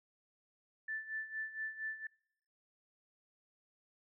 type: tone with tremolo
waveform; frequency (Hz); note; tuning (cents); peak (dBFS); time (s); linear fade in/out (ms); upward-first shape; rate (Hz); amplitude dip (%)
sine; 1760; A6; 0; -36; 0.88-2.07; 5; sine; 4.3; 75
effects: noise-tail reverb RT60 0.8 s tail -26 dB re dry